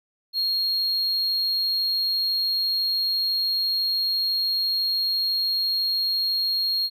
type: tone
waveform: triangle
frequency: 4262 Hz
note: C8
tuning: 31 cents sharp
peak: -20 dBFS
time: 0.33-6.9 s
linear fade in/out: 50 ms
effects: none